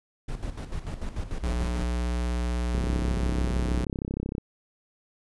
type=noise with tremolo; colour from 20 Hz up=brown; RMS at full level=-31 dBFS; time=0.28-1.85 s; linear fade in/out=10 ms; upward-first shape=square; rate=6.8 Hz; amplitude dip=65%
type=tone with vibrato; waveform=square; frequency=60.1 Hz; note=B1; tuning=46 cents flat; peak=-26 dBFS; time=1.43-3.85 s; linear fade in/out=5 ms; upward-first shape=triangle; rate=16 Hz; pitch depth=11 cents each way
type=click train; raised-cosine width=3 ms; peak=-17 dBFS; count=55; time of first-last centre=2.75-4.381 s; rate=33.1 Hz
effects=resampled to 24000 Hz